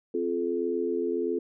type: chord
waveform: sine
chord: F major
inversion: second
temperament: equal with one note detuned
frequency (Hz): 261.6 / 349.2 / 430.7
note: C4 / F4 / A4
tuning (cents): 0 / 0 / -37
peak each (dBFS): -33 / -29 / -29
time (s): 0.14-1.39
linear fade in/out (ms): 5
effects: none